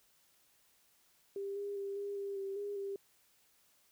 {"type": "tone with pitch steps", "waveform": "sine", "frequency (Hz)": [396.7, 404.3, 396.7, 403.4, 398.1, 390.8, 407.1, 395.8], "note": ["G4", "G#4", "G4", "G4", "G4", "G4", "G#4", "G4"], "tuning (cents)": [21, -46, 21, 50, 27, -5, -35, 17], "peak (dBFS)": -37, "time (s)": [1.36, 2.96], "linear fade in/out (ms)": 2, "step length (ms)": 200, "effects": ["white hiss -70 dBFS RMS until 3.91 s"]}